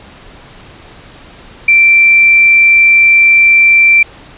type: tone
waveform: sine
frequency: 2348 Hz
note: D7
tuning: 1 cent flat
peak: -3 dBFS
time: 1.68-4.03 s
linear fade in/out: 5 ms
effects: pink hiss -36 dBFS RMS until 4.37 s + resampled to 8000 Hz